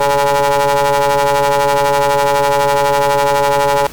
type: ring-modulated tone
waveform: 30% pulse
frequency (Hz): 140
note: C#3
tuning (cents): +18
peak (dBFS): -5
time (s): 0-3.87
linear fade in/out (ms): 5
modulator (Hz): 706
effects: pink hiss -34 dBFS RMS until 3.92 s